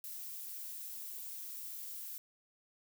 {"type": "noise", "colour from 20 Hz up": "violet", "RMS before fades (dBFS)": -45, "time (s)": [0.04, 2.18], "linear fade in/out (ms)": 0, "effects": []}